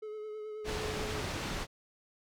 triangle tone with vibrato, 427.9 Hz, A4, 48 cents flat, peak -37 dBFS, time 0.02-1.22 s, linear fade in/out 10 ms, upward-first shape sine, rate 9.3 Hz, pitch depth 23 cents each way
pink low-pass noise, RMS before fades -37 dBFS, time 0.64-1.67 s, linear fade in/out 50 ms, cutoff 5700 Hz, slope 12 dB/octave
effects none

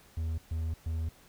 triangle tone bursts at uneven times, 80.8 Hz, E2, 34 cents flat, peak -28 dBFS, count 3, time 0.17-0.38 / 0.51-0.74 / 0.86-1.09 s, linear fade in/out 5 ms, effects pink hiss -59 dBFS RMS until 1.28 s

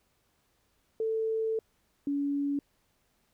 sine tone pair in turn, 443.9 / 283.6 Hz, A4 / C#4, +15 / +40 cents, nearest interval minor sixth, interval 775 cents, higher first, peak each -27 dBFS, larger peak neither, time 1-1.59 / 2.07-2.59 s, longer first, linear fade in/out 2 ms, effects pink hiss -72 dBFS RMS until 3.33 s

